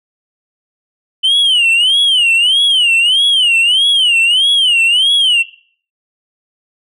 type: tone with vibrato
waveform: sine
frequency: 3000 Hz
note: F#7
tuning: 23 cents sharp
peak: -5 dBFS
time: 1.23-5.43 s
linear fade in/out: 20 ms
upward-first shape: sine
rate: 1.6 Hz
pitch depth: 190 cents each way
effects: noise-tail reverb RT60 0.5 s tail -20 dB re dry + tanh soft clip ceiling -7 dBFS